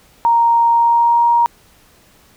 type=tone with pitch glide; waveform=sine; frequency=932.3 to 942 Hz; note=A#5 to A#5; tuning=0 to +18 cents; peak=-9 dBFS; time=0.25-1.46 s; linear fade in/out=0 ms; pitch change=+18 cents; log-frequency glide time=0.71-1.26 s; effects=pink hiss -50 dBFS RMS until 2.36 s